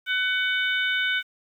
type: harmonic tone with a mistuned harmonic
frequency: 750 Hz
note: F#5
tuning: 23 cents sharp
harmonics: 2 / 3 / 4 / 5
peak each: -24 / -28 / -30 / -32 dBFS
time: 0.06-1.23 s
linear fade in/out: 50 ms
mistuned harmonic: 5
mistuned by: -49 cents
effects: 9-bit